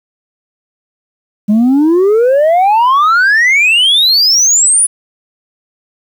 sine exponential sweep, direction up, 202.4 to 10070 Hz, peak -3 dBFS, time 1.48-4.87 s, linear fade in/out 20 ms, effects tanh soft clip ceiling -5 dBFS + 7-bit

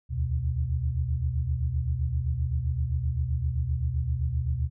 sine tone cluster, 72 / 79.7 / 123.8 Hz, D2 / D#2 / B2, -34 / +42 / +5 cents, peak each -29 dBFS, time 0.09-4.7 s, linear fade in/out 50 ms, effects none

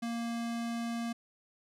square tone, 233.1 Hz, A#3, in tune, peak -34 dBFS, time 0.02-1.13 s, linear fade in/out 10 ms, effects low-pass 10000 Hz 12 dB/octave

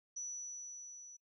sine tone with level ramp, 5920 Hz, F#8, in tune, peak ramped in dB -39 to -51 dBFS, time 0.16-1.17 s, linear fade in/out 10 ms, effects noise-tail reverb RT60 0.1 s tail -24 dB re dry

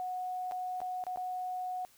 sine tone with dropouts, 734 Hz, F#5, 14 cents flat, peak -34 dBFS, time 0-1.85 s, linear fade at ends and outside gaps 0 ms, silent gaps 0.512-0.52 / 0.804-0.816 / 1.039-1.067 / 1.16-1.173 s, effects white hiss -63 dBFS RMS until 1.97 s

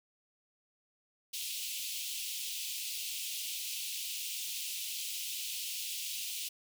pink high-pass noise, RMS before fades -39 dBFS, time 1.33-6.49 s, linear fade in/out 10 ms, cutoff 2600 Hz, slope 48 dB/octave, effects none

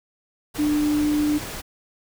sine tone in noise, 298 Hz, D4, 25 cents sharp, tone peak -18 dBFS, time 0.58-1.39 s, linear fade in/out 20 ms, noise pink, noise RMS -33 dBFS, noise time 0.54-1.62 s, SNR +12 dB, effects none

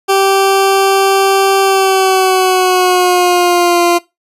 20% pulse tone with pitch glide, 389.3 to 346.8 Hz, G4 to F4, -12 to -12 cents, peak -3 dBFS, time 0.08-3.99 s, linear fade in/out 20 ms, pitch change -200 cents, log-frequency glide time 1.61-3.82 s, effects noise-tail reverb RT60 0.2 s tail -20 dB re dry + resampled to 32000 Hz

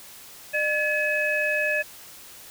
sine tone cluster, 604 / 1709 / 2555 Hz, D5 / G#6 / D#7, +48 / +49 / +45 cents, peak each -27 / -25 / -26 dBFS, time 0.53-1.83 s, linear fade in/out 20 ms, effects white hiss -45 dBFS RMS until 2.5 s

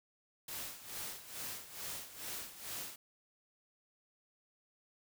white noise with tremolo, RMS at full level -42 dBFS, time 0.48-2.96 s, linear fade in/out 5 ms, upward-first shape sine, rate 2.3 Hz, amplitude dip 75%, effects none

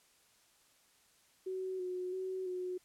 sine tone with vibrato, 369.9 Hz, F#4, in tune, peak -36 dBFS, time 1.46-2.78 s, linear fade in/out 10 ms, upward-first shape square, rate 1.5 Hz, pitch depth 25 cents each way, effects white hiss -68 dBFS RMS until 2.84 s + low-pass 11000 Hz 12 dB/octave

